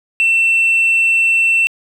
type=tone; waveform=sine; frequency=2690 Hz; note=E7; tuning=34 cents sharp; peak=-8 dBFS; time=0.2-1.67 s; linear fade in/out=0 ms; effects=tanh soft clip ceiling -8 dBFS + 7-bit